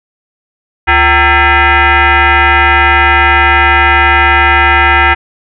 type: tone with frequency modulation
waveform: sine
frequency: 347.7 Hz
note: F4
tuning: 8 cents flat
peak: -4 dBFS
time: 0.87-5.15 s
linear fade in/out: 20 ms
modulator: 421 Hz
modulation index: 5
effects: none